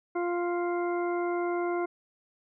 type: harmonic tone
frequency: 349.2 Hz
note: F4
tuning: in tune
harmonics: 1 / 2 / 3 / 4 / 6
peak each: -28 / -34 / -38 / -40 / -44 dBFS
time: 0.15-1.86 s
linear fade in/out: 10 ms
effects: none